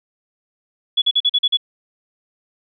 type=tone bursts; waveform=sine; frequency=3395 Hz; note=G#7; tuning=37 cents sharp; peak=-12 dBFS; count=7; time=0.97-1.572 s; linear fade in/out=10 ms; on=50 ms; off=42 ms; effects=none